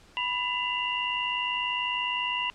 sine tone cluster, 987 / 2010 / 2755 / 2855 Hz, B5 / B6 / F7 / F7, -1 / +30 / -24 / +37 cents, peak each -31 / -37 / -31 / -32 dBFS, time 0.17-2.5 s, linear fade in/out 0 ms, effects pink hiss -56 dBFS RMS until 2.54 s + low-pass 7000 Hz 12 dB/octave

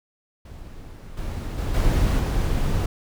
brown noise with level steps, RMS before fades -39 / -29 / -25 / -19 / -22 dBFS, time 0.45-2.86 s, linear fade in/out 5 ms, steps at 1.17 / 1.58 / 1.74 / 2.19 s, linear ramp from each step 5 ms, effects none

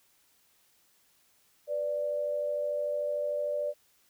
sine tone pair together, 493.6 / 587 Hz, B4 / D5, -1 / -1 cents, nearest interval minor third, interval 300 cents, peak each -37 / -29 dBFS, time 1.67-3.74 s, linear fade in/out 50 ms, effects white hiss -67 dBFS RMS until 4.09 s

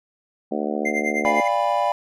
harmonic tone, 74.3 Hz, D2, 21 cents sharp, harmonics 3 / 4 / 5 / 6 / 7 / 8 / 9 / 10, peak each -28 / -29 / -30 / -31 / -31 / -32 / -33 / -33 dBFS, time 0.51-1.41 s, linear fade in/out 10 ms
triangle tone with tremolo, 2092 Hz, C7, 1 cent flat, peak -18 dBFS, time 0.85-1.48 s, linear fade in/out 5 ms, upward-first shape triangle, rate 9.8 Hz, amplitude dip 95%
triangle chord, D diminished seventh, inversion none, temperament equal with one note detuned, 587.3 / 698.5 / 809.3 / 987.8 Hz, D5 / F5 / Ab5 / Cb6, 0 / 0 / -45 / 0 cents, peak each -22 dBFS, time 1.25-1.92 s, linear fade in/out 0 ms
effects none

